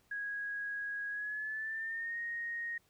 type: tone with pitch glide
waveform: sine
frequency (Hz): 1653 to 1866.2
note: G#6 to A#6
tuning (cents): -9 to +1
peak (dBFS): -36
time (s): 0.11-2.78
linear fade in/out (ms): 5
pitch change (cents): +210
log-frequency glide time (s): 1.09-2.18
effects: pink hiss -71 dBFS RMS until 2.89 s